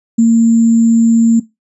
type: tone with sample-and-hold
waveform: sine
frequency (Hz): 229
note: A#3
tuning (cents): -31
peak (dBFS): -5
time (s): 0.18-1.4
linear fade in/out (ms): 10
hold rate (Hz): 7350
effects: noise-tail reverb RT60 0.2 s tail -19 dB re dry + resampled to 24000 Hz